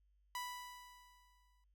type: tone with exponential decay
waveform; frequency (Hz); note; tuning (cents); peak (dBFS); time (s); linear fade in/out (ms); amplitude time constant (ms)
sawtooth; 987.8; B5; 0; -36; 0.35-1.64; 1; 280
effects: added 50 Hz sine -70 dBFS peak until 1.74 s